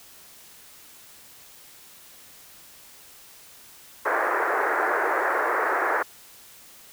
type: band-pass noise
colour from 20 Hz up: white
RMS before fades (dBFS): -24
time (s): 4.05-6.03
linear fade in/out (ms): 10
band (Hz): 350 to 1800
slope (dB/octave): 48
effects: white hiss -49 dBFS RMS until 6.92 s